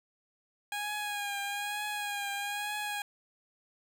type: tone with vibrato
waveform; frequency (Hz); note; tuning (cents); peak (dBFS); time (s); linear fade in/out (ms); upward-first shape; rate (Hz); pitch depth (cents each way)
15% pulse; 820; G#5; -22; -27; 0.72-3.02; 2; triangle; 1.1; 43
effects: none